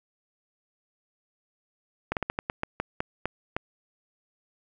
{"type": "slowing click train", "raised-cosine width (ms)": 0.5, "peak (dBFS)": -12, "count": 11, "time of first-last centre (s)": [2.12, 3.565], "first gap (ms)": 48, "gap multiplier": 1.23, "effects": []}